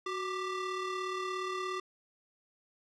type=ring-modulated tone; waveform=35% pulse; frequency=779 Hz; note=G5; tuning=11 cents flat; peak=-29 dBFS; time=0.06-1.8 s; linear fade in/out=5 ms; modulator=408 Hz; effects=low-pass 5000 Hz 12 dB/octave